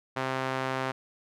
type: tone with band-pass filter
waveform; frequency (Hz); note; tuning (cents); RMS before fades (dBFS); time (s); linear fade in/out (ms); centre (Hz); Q
sawtooth; 131.5; C3; +9; -31; 0.16-0.92; 10; 1200; 0.75
effects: none